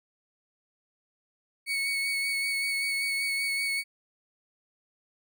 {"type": "tone with vibrato", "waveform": "35% pulse", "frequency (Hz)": 2220, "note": "C#7", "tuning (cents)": 2, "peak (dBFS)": -25, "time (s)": [1.66, 3.84], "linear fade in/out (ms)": 50, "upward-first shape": "sine", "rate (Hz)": 5.2, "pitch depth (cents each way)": 17, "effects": []}